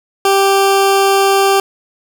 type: tone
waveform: 20% pulse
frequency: 392 Hz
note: G4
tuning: in tune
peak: -4 dBFS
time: 0.25-1.6 s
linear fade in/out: 2 ms
effects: none